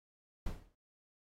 brown noise with exponential decay, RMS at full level -35 dBFS, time 0.46-0.75 s, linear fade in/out 5 ms, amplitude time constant 62 ms, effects AAC 48 kbps

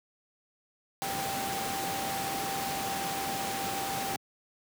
sine tone in noise, 784 Hz, G5, in tune, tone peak -34 dBFS, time 1.02-4.16 s, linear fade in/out 0 ms, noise pink, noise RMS -34 dBFS, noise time 1.02-4.16 s, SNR -3 dB, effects high-pass 150 Hz 12 dB/octave

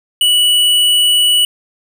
square tone, 2947 Hz, F#7, 8 cents flat, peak -9 dBFS, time 0.21-1.45 s, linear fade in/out 2 ms, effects none

